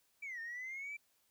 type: linear two-way sweep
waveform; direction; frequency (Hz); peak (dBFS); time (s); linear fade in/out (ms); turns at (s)
sine; down then up; 2349 to 1807 to 2349; -40; 0.22-0.97; 10; 0.4
effects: tanh soft clip ceiling -39 dBFS + white hiss -75 dBFS RMS until 1.3 s